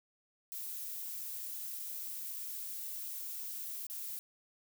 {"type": "noise with dropouts", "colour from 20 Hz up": "violet", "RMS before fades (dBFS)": -42, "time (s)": [0.52, 4.19], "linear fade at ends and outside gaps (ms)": 0, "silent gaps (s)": [[1.793, 1.797], [3.867, 3.899]], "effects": []}